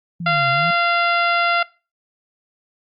sine exponential two-way sweep, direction down then up, 175.3 to 130.81 to 174.5 Hz, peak -24 dBFS, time 0.2-0.71 s, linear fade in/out 5 ms, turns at 0.5 s
harmonic tone, 690 Hz, F5, 21 cents flat, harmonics 1 / 2 / 3 / 4 / 5 / 6 / 7, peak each -21 / -17 / -23 / -25 / -30 / -34 / -33 dBFS, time 0.26-1.63 s, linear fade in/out 5 ms
effects noise-tail reverb RT60 0.3 s tail -21 dB re dry + Opus 48 kbps

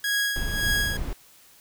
sawtooth tone with tremolo, 1653 Hz, G#6, 9 cents flat, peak -18 dBFS, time 0.04-0.97 s, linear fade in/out 2 ms, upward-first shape sine, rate 1.8 Hz, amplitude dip 70%
brown noise, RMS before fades -29 dBFS, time 0.36-1.13 s, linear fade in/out 0 ms
effects white hiss -54 dBFS RMS until 1.6 s

